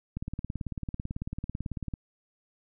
click train, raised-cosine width 5 ms, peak -21 dBFS, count 33, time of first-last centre 0.17-1.938 s, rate 18.1 Hz, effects none

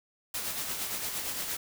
white noise with tremolo, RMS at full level -33 dBFS, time 0.34-1.57 s, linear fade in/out 5 ms, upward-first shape sine, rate 8.7 Hz, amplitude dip 40%, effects none

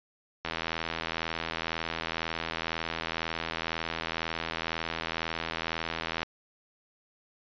click train, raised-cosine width 0.3 ms, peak -15 dBFS, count 475, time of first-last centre 0.45-6.23 s, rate 82 Hz, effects resampled to 11025 Hz

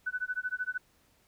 sine tone with tremolo, 1497 Hz, F#6, 20 cents sharp, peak -28 dBFS, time 0.06-0.78 s, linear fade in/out 10 ms, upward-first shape sine, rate 13 Hz, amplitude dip 100%, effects pink hiss -67 dBFS RMS until 1.27 s

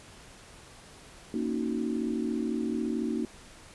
sine chord, D# minor seventh, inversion second, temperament equal, 233.1 / 277.2 / 311.1 / 370 Hz, A#3 / C#4 / D#4 / F#4, 0 / 0 / 0 / 0 cents, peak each -31 / -35 / -33 / -36 dBFS, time 1.34-3.25 s, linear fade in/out 2 ms, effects pink hiss -51 dBFS RMS until 3.74 s + resampled to 24000 Hz

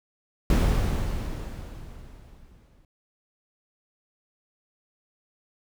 brown noise with exponential decay, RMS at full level -18 dBFS, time 0.5-2.85 s, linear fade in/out 2 ms, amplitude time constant 510 ms, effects none

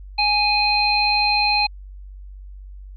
harmonic tone, 830.6 Hz, G#5, in tune, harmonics 1 / 3 / 5, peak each -20 / -20 / -20 dBFS, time 0.18-1.67 s, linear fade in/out 10 ms, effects added 48 Hz sine -35 dBFS peak until 2.96 s

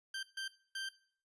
20% pulse tone bursts at uneven times, 1568 Hz, G6, in tune, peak -34 dBFS, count 3, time 0.14-0.23 / 0.37-0.48 / 0.75-0.89 s, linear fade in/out 5 ms, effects noise-tail reverb RT60 0.5 s tail -18 dB re dry + resampled to 24000 Hz

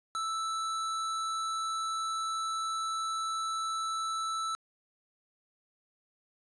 square tone, 1318.5 Hz, E6, in tune, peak -32 dBFS, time 0.15-4.55 s, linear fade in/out 0 ms, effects resampled to 22050 Hz + 12-bit

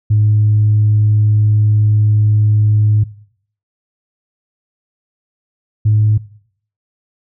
sine tone pair in turn, 106.1 / 106.9 Hz, G#2 / A2, +38 / -49 cents, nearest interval unison, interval 13 cents, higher second, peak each -7 dBFS, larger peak neither, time 0.1-3.04 / 5.85-6.18 s, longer first, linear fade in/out 10 ms, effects noise-tail reverb RT60 0.6 s tail -19 dB re dry + tanh soft clip ceiling -4 dBFS

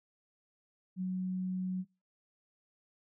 sine tone, 185 Hz, F#3, in tune, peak -32 dBFS, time 0.96-1.85 s, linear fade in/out 50 ms, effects noise-tail reverb RT60 0.3 s tail -26 dB re dry

